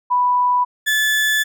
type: tone pair in turn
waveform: sine / 35% pulse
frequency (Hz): 987.8 / 1731.8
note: B5 / A6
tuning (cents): 0 / -28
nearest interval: minor seventh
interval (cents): 972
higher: second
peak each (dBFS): -13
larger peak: neither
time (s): 0.1-0.65 / 0.86-1.44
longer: second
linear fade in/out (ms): 20
effects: none